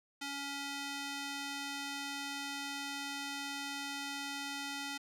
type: tone with band-pass filter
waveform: square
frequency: 280.7 Hz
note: C#4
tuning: 22 cents sharp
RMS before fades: -41 dBFS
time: 0.21-4.98 s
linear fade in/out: 10 ms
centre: 3800 Hz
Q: 0.61
effects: none